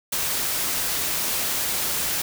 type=noise; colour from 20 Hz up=white; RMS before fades=-25 dBFS; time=0.12-2.22 s; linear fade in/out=5 ms; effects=none